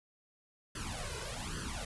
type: noise with flanger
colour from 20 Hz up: pink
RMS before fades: -40 dBFS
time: 0.75-1.85 s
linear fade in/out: 5 ms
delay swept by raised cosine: 0.64 to 2.04 ms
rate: 1.2 Hz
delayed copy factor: +0.95
effects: resampled to 24000 Hz